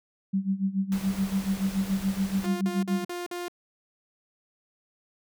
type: tone with tremolo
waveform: sine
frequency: 193.6 Hz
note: G3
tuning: 21 cents flat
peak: -21 dBFS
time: 0.33-3.05 s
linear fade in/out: 10 ms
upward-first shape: sine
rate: 7 Hz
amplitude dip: 85%
type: noise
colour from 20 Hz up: pink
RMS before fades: -40 dBFS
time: 0.92-2.46 s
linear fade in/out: 0 ms
type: tone bursts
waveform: sawtooth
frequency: 352.2 Hz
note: F4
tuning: 15 cents sharp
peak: -28 dBFS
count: 5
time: 2.44-3.482 s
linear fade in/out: 2 ms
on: 170 ms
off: 48 ms
effects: none